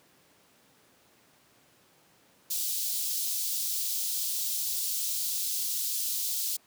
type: high-pass noise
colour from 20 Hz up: white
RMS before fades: -31 dBFS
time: 2.5-6.57 s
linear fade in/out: 10 ms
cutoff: 3700 Hz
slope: 24 dB/octave
effects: pink hiss -62 dBFS RMS until 6.66 s + high-pass 150 Hz 12 dB/octave